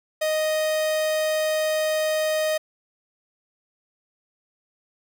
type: tone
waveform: 45% pulse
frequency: 622.3 Hz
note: D#5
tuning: in tune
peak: -21 dBFS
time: 0.21-2.58 s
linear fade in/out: 10 ms
effects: none